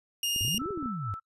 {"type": "tone", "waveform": "sawtooth", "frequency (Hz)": 2834, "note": "F7", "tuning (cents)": 25, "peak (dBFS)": -24, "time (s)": [0.23, 0.58], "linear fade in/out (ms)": 2}
{"type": "clicks", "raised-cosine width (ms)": 3, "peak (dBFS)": -29, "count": 12, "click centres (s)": [0.362, 0.41, 0.45, 0.481, 0.545, 0.582, 0.618, 0.659, 0.707, 0.775, 0.827, 0.859]}
{"type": "exponential two-way sweep", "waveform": "sine", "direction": "up then down", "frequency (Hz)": [92.5, 430.1, 92.5], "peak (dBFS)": -32, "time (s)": [0.41, 1.14], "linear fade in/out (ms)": 0, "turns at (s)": 0.7}
{"type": "tone with tremolo", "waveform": "sine", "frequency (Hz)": 1318.5, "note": "E6", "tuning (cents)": 0, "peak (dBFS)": -33, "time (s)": [0.59, 1.2], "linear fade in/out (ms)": 10, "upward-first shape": "triangle", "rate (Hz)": 4.4, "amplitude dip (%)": 65}
{"effects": ["noise-tail reverb RT60 0.1 s tail -25 dB re dry", "resampled to 32000 Hz"]}